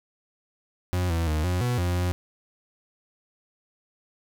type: tone with pitch steps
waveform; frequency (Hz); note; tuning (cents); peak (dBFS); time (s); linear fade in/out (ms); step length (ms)
40% pulse; 89.9 / 83.2 / 77.1 / 90 / 122.8 / 88.5 / 89.3; F#2 / E2 / D#2 / F#2 / B2 / F2 / F2; -49 / +17 / -15 / -47 / -9 / +23 / +39; -22; 0.93-2.12; 0; 170
effects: none